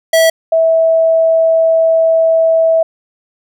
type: tone pair in turn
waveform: square / sine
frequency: 652 / 652 Hz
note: E5 / E5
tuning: -19 / -19 cents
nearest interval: unison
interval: 0 cents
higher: neither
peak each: -7 dBFS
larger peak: neither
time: 0.13-0.3 / 0.52-2.83 s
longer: second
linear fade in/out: 5 ms
effects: none